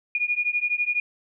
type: beating tone pair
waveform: sine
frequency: 2435 / 2447 Hz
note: D#7 / D#7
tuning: -38 / -29 cents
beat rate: 12 Hz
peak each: -25 dBFS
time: 0.15-1 s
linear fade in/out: 2 ms
effects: none